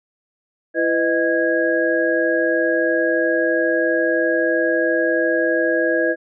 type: tone cluster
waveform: sine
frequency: 334.4 / 500 / 623 / 1648 Hz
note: E4 / B4 / D#5 / G#6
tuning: +25 / +21 / +2 / -14 cents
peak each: -21 dBFS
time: 0.74-6.16 s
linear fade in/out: 50 ms
effects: none